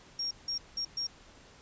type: tone bursts at uneven times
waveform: sine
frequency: 5570 Hz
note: F8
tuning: 5 cents flat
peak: -31 dBFS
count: 4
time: 0.19-0.31 / 0.48-0.58 / 0.77-0.85 / 0.97-1.07 s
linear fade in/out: 5 ms
effects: pink hiss -56 dBFS RMS until 1.61 s + resampled to 16000 Hz